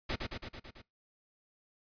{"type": "noise with echo", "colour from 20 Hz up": "pink", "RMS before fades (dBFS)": -34, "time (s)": [0.09, 0.16], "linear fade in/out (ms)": 10, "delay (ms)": 110, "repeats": 6, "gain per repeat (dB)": -3, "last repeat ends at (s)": 0.82, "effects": ["noise-tail reverb RT60 0.2 s tail -22 dB re dry", "resampled to 11025 Hz"]}